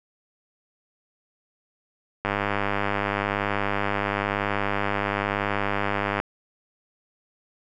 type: click train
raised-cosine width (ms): 0.5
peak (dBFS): -9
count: 400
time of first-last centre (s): 2.25-6.2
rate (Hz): 101
effects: none